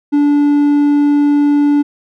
triangle tone, 290.1 Hz, D4, 21 cents flat, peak -6 dBFS, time 0.12-1.83 s, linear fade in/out 20 ms, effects none

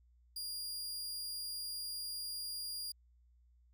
sawtooth tone, 4825 Hz, D8, 46 cents sharp, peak -37 dBFS, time 0.36-2.92 s, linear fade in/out 5 ms, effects added 60 Hz sine -64 dBFS peak until 3.73 s

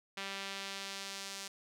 sawtooth tone with band-pass filter sweep, 196 Hz, G3, in tune, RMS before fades -43 dBFS, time 0.17-1.48 s, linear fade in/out 5 ms, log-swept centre 2900 to 5900 Hz, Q 1, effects none

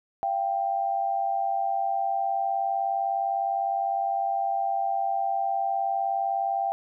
sine tone pair together, 684.3 / 784 Hz, F5 / G5, -35 / 0 cents, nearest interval major second, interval 235 cents, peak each -29 / -25 dBFS, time 0.23-6.72 s, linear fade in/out 0 ms, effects none

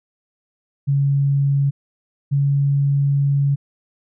sine tone pair in turn, 139.8 / 140.5 Hz, C#3 / C#3, +15 / +24 cents, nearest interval unison, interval 9 cents, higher second, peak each -14 dBFS, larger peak neither, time 0.87-1.71 / 2.31-3.56 s, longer second, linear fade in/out 20 ms, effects none

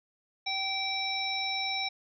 harmonic tone, 774 Hz, G5, 22 cents flat, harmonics 1 / 3 / 5 / 7, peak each -36 / -34 / -34 / -36 dBFS, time 0.46-1.89 s, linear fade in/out 10 ms, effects none

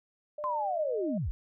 sine tone with pitch glide, 597 to 618.8 Hz, D5 to D#5, +28 to -10 cents, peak -35 dBFS, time 0.38-1.18 s, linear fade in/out 5 ms, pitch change +62 cents, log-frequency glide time 0.64-0.84 s
sine linear sweep, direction down, 1056 to 34.65 Hz, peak -29 dBFS, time 0.44-1.31 s, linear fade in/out 0 ms
effects none

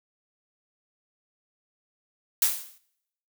blue noise with exponential decay, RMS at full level -19 dBFS, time 2.42-2.78 s, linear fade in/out 2 ms, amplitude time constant 77 ms, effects noise-tail reverb RT60 0.8 s tail -23 dB re dry

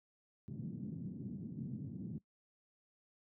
pink band-pass noise, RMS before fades -44 dBFS, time 0.48-2.18 s, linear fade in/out 0 ms, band 130 to 230 Hz, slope 24 dB/octave, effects noise-tail reverb RT60 0.1 s tail -20 dB re dry + high-pass 80 Hz 12 dB/octave

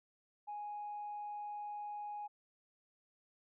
sine tone, 830.6 Hz, G#5, in tune, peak -40 dBFS, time 0.47-2.28 s, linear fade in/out 20 ms, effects tanh soft clip ceiling -37 dBFS

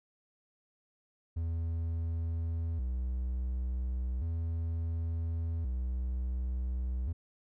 triangle tone with vibrato, 72 Hz, D2, 34 cents flat, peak -29 dBFS, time 1.36-7.13 s, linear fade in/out 10 ms, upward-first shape square, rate 0.35 Hz, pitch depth 240 cents each way, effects none

